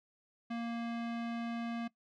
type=tone with low-pass filter; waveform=square; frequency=233.1 Hz; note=A#3; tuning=in tune; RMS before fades=-38 dBFS; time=0.5-1.88 s; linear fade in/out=10 ms; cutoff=3100 Hz; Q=0.9; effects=noise-tail reverb RT60 0.1 s tail -19 dB re dry